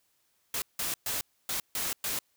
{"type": "noise bursts at uneven times", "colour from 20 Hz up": "white", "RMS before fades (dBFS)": -32, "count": 6, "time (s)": [[0.54, 0.62], [0.79, 0.94], [1.06, 1.21], [1.49, 1.6], [1.75, 1.93], [2.04, 2.19]], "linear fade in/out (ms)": 2, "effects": ["white hiss -72 dBFS RMS until 2.36 s"]}